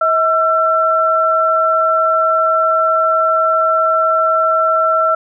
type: tone pair together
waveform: sine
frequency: 642 / 1343.9 Hz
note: E5 / E6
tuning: -46 / +33 cents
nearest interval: octave + minor second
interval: 1279 cents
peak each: -15 / -12 dBFS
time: 0.01-5.15 s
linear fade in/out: 5 ms
effects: none